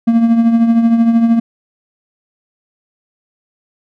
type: tone with tremolo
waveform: triangle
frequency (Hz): 230.4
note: A#3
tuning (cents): -20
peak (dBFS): -3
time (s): 0.07-1.4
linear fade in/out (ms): 10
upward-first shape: triangle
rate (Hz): 13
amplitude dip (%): 60
effects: none